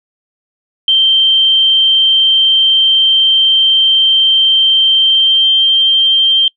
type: tone with pitch glide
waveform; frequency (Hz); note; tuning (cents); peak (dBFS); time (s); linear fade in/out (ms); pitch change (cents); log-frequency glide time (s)
sine; 3136 to 3154; G7 to G7; 0 to +10; -6; 0.88-6.48; 2; +10; 5-5.67
effects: noise-tail reverb RT60 0.1 s tail -24 dB re dry